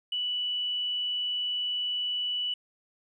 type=tone; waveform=triangle; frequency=2960 Hz; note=F#7; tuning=in tune; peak=-24 dBFS; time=0.12-2.54 s; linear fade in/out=5 ms; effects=tanh soft clip ceiling -26 dBFS + resampled to 22050 Hz